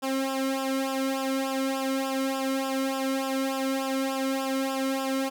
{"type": "tone with flanger", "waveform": "sawtooth", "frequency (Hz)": 267.4, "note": "C4", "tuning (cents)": 38, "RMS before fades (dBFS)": -28, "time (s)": [0.02, 5.3], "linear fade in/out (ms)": 20, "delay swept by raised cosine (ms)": [0.47, 1.18], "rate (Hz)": 3.4, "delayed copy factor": -1, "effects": []}